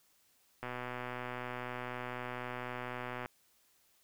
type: click train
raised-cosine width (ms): 0.5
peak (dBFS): -25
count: 327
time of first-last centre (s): 0.63-3.259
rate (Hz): 124
effects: white hiss -70 dBFS RMS until 4.03 s